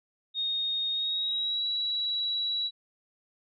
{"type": "tone with pitch glide", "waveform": "sine", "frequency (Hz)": [3711, 3907], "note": ["A#7", "B7"], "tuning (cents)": [-9, -19], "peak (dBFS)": -27, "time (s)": [0.34, 2.71], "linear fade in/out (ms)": 50, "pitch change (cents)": 90, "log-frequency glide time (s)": [0.91, 1.64], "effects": []}